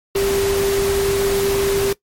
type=tone in noise; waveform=sine; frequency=395.4 Hz; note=G4; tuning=15 cents sharp; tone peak=-16 dBFS; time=0.15-1.93 s; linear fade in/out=5 ms; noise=pink; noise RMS=-24 dBFS; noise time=0.15-1.93 s; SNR=+5 dB; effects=noise-tail reverb RT60 0.1 s tail -19 dB re dry + MP3 64 kbps